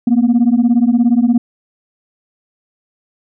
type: beating tone pair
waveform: sine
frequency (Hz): 230 / 247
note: A#3 / B3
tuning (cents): -23 / 0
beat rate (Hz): 17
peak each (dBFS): -10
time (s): 0.07-1.38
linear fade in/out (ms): 5
effects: tanh soft clip ceiling -5 dBFS